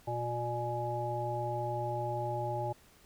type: harmonic tone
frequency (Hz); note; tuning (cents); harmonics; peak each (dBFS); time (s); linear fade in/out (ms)
119.7; A#2; +46; 1 / 3 / 5 / 7; -37 / -40 / -38 / -36; 0.07-2.73; 10
effects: pink hiss -61 dBFS RMS until 3.05 s